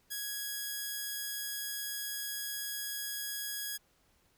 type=tone; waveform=5% pulse; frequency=1661.2 Hz; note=G#6; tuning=in tune; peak=-25 dBFS; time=0.1-3.78 s; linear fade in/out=20 ms; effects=pink hiss -70 dBFS RMS until 4.37 s